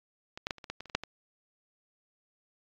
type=clicks; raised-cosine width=0.2 ms; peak=-23 / -14 / -13 / -30 / -26 / -18 / -22 / -30 / -30 / -7 / -21 dBFS; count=11; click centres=0.375 / 0.469 / 0.508 / 0.583 / 0.642 / 0.7 / 0.806 / 0.857 / 0.898 / 0.95 / 1.036 s; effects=low-pass 5000 Hz 12 dB/octave + AAC 48 kbps